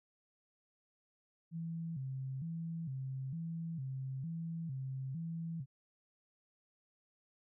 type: tone with vibrato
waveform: sine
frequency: 148.2 Hz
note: D3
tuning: 16 cents sharp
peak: -38 dBFS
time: 1.51-5.66 s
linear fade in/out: 50 ms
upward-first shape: square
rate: 1.1 Hz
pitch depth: 190 cents each way
effects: none